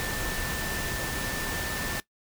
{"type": "tone in noise", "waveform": "sine", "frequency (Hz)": 1779, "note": "A6", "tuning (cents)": 19, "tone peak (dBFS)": -36, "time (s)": [0, 2], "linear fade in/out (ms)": 0, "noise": "pink", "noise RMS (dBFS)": -32, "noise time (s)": [0, 2], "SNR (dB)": -7, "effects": ["noise-tail reverb RT60 0.1 s tail -18 dB re dry"]}